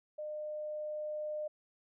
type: tone with level ramp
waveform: sine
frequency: 606 Hz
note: D#5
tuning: 46 cents flat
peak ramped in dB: -38 to -35 dBFS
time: 0.18-1.48 s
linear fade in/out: 10 ms
effects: none